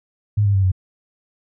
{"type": "tone with pitch steps", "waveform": "sine", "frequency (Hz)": [104.2, 100.42, 96.77, 93.26], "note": ["G#2", "G2", "G2", "F#2"], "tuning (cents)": [6, 42, -22, 14], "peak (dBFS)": -13, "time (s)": [0.37, 0.718], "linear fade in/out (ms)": 10, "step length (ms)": 87, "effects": []}